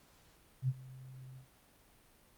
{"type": "tone with ADSR envelope", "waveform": "sine", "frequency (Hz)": 130, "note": "C3", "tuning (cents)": -11, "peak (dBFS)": -27, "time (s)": [0.62, 1.47], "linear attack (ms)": 64, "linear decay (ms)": 43, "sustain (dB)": -21, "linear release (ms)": 100, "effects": ["pink hiss -65 dBFS RMS until 2.37 s", "Opus 48 kbps"]}